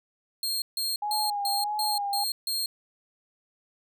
sawtooth tone bursts, 4227 Hz, C8, 17 cents sharp, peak -24 dBFS, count 7, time 0.43-2.66 s, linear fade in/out 2 ms, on 190 ms, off 150 ms
sine tone with vibrato, 824 Hz, G#5, 14 cents flat, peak -27 dBFS, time 1.02-2.24 s, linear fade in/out 5 ms, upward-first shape sine, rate 1.6 Hz, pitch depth 48 cents each way
effects none

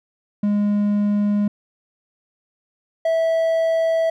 triangle tone pair in turn, 206 / 654 Hz, G#3 / E5, -14 / -14 cents, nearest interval octave + minor sixth, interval 2000 cents, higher second, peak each -14 dBFS, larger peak neither, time 0.43-1.48 / 3.05-4.1 s, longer neither, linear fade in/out 5 ms, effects none

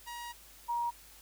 sawtooth / sine tone pair in turn, 951 / 947.2 Hz, A#5 / A#5, +34 / +27 cents, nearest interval unison, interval 7 cents, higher first, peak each -37 / -30 dBFS, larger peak second, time 0.06-0.33 / 0.68-0.91 s, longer first, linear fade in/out 20 ms, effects added 50 Hz sine -61 dBFS peak until 1.21 s + white hiss -56 dBFS RMS until 1.21 s

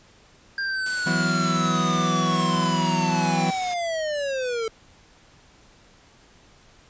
square linear sweep, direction down, 1600 to 440 Hz, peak -25 dBFS, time 0.58-4.68 s, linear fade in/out 2 ms
white noise, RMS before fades -36 dBFS, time 0.86-3.74 s, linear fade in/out 2 ms
40% pulse chord, E suspended second, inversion none, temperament equal, 164.81 / 185 / 246.9 Hz, E3 / F#3 / B3, 0 / 0 / 0 cents, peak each -24 / -25 / -29 dBFS, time 1.06-3.51 s, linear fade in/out 10 ms
effects pink hiss -54 dBFS RMS until 6.89 s + resampled to 16000 Hz

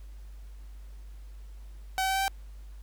sawtooth tone with pitch steps, 760 / 764.8 / 769.7 / 774.6 / 779.6 Hz, F#5 / G5 / G5 / G5 / G5, +46 / -43 / -32 / -21 / -10 cents, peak -22 dBFS, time 1.98-2.28 s, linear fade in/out 0 ms, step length 60 ms, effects added 50 Hz sine -42 dBFS peak until 2.82 s + pink hiss -63 dBFS RMS until 2.82 s

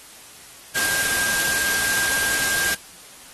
sine tone in noise, 1601 Hz, G6, 36 cents sharp, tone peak -23 dBFS, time 0.75-2.75 s, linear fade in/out 10 ms, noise white, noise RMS -23 dBFS, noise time 0.75-2.75 s, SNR -3 dB, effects white hiss -44 dBFS RMS until 3.33 s + AAC 32 kbps

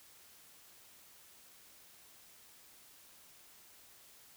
silence, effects white hiss -60 dBFS RMS until 4.36 s

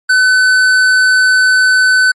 sine tone with tanh clipping, 1511 Hz, F#6, 36 cents sharp, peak -8 dBFS, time 0.09-2.12 s, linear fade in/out 10 ms, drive 13 dB, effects MP3 48 kbps

